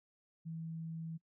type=tone; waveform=sine; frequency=162.9 Hz; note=E3; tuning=20 cents flat; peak=-40 dBFS; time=0.45-1.18 s; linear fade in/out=20 ms; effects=noise-tail reverb RT60 0.1 s tail -25 dB re dry